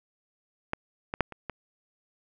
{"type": "clicks", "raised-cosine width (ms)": 0.5, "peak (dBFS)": [-13, -16, -7, -26, -19], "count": 5, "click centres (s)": [0.734, 1.139, 1.207, 1.323, 1.497], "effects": []}